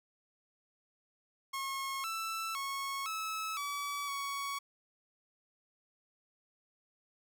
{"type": "tone with pitch steps", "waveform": "sawtooth", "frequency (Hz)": [1085, 1326, 1099, 1299, 1144, 1119], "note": ["C#6", "E6", "C#6", "E6", "D6", "C#6"], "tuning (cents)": [-37, 10, -15, -26, -46, 16], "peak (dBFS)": -32, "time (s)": [1.53, 4.59], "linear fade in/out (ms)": 10, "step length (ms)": 510, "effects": []}